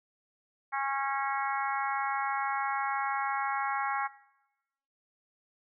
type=harmonic tone; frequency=273.9 Hz; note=C#4; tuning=21 cents flat; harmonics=3 / 4 / 5 / 6 / 7 / 8; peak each=-33 / -35 / -37 / -39 / -40 / -41 dBFS; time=0.72-4.08 s; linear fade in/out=20 ms; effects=noise-tail reverb RT60 1.0 s tail -20 dB re dry